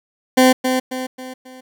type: tone with echo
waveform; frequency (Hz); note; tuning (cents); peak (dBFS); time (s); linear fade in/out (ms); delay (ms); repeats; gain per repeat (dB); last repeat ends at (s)
20% pulse; 257; C4; -31; -4; 0.37-0.53; 10; 270; 4; -7; 1.61
effects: none